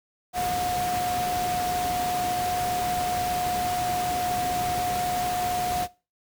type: tone in noise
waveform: sine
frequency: 720 Hz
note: F#5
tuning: 47 cents flat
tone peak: -25 dBFS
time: 0.33-5.88 s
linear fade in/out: 50 ms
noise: pink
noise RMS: -32 dBFS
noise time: 0.33-5.88 s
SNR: +4 dB
effects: noise-tail reverb RT60 0.3 s tail -20 dB re dry + high-pass 60 Hz 12 dB/octave